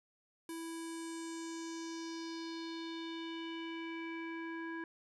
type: tone with low-pass filter sweep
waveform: square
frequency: 329.6 Hz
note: E4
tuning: in tune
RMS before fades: -43 dBFS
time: 0.49-4.84 s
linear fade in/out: 2 ms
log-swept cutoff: 11000 to 1700 Hz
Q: 3.4
effects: none